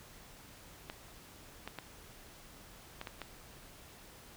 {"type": "clicks", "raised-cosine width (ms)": 0.3, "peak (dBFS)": -25, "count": 6, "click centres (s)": [0.899, 1.676, 1.787, 3.014, 3.072, 3.217], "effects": ["pink hiss -55 dBFS RMS until 4.36 s"]}